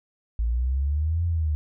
sine exponential two-way sweep, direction up then down, 55 to 86.5 to 74.5 Hz, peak -21 dBFS, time 0.39-1.55 s, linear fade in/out 0 ms, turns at 1.25 s, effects none

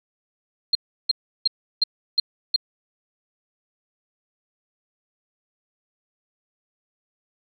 sine tone bursts, 4200 Hz, C8, 6 cents sharp, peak -14 dBFS, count 6, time 0.73-2.562 s, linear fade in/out 5 ms, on 22 ms, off 340 ms, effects none

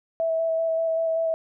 sine tone with vibrato, 653 Hz, E5, 17 cents flat, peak -21 dBFS, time 0.2-1.34 s, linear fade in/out 0 ms, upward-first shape square, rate 5.2 Hz, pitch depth 11 cents each way, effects none

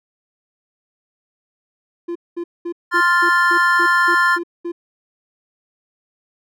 triangle tone bursts, 344.1 Hz, F4, 26 cents flat, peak -20 dBFS, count 10, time 2.08-4.72 s, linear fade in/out 10 ms, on 75 ms, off 210 ms
triangle chord, F major, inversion second, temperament equal with one note detuned, 1046.5 / 1396.9 / 1754.9 Hz, C6 / F6 / A6, 0 / 0 / -5 cents, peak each -15 dBFS, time 2.91-4.39 s, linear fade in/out 50 ms
effects none

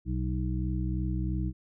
harmonic tone, 63 Hz, B1, 35 cents sharp, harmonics 1 / 2 / 3 / 5, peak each -30 / -33 / -35 / -37 dBFS, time 0.05-1.53 s, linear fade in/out 50 ms, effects none

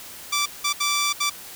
10% pulse tone bursts at uneven times, 1167 Hz, D6, 11 cents flat, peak -12 dBFS, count 4, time 0.32-0.46 / 0.64-0.73 / 0.8-1.13 / 1.2-1.3 s, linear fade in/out 10 ms, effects white hiss -40 dBFS RMS until 1.55 s

